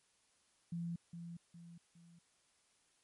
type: tone with echo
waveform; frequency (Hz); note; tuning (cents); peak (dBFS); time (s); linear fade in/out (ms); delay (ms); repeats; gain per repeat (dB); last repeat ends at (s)
sine; 170; F3; -46; -38; 0.72-0.96; 5; 410; 3; -7; 2.19
effects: white hiss -74 dBFS RMS until 3.03 s + MP3 48 kbps